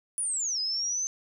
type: linear two-way sweep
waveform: sine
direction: down then up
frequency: 9956 to 4978 to 6260 Hz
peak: -27 dBFS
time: 0.18-1.07 s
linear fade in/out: 0 ms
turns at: 0.6 s
effects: none